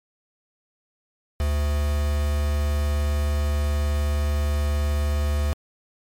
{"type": "tone with quantisation", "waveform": "triangle", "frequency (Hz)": 73.42, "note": "D2", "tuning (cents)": 0, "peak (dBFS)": -18, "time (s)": [1.4, 5.53], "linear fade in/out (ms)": 0, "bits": 5, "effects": ["MP3 64 kbps"]}